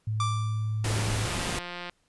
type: tone with pitch glide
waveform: sine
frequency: 108.4 to 107.46 Hz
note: A2 to A2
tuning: -25 to -40 cents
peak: -26 dBFS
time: 0.07-1.26 s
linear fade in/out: 5 ms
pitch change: -15 cents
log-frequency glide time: 0.8-0.92 s
type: tone with exponential decay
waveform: 45% pulse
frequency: 1174.7 Hz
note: D6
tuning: in tune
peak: -25 dBFS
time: 0.2-0.94 s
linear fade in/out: 2 ms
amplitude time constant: 160 ms
type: noise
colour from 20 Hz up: pink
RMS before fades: -31 dBFS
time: 0.84-1.59 s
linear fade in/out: 5 ms
type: click train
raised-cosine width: 0.3 ms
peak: -21 dBFS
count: 113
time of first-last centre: 1.26-1.896 s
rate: 176 Hz
effects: pink hiss -70 dBFS RMS until 2.08 s + resampled to 24000 Hz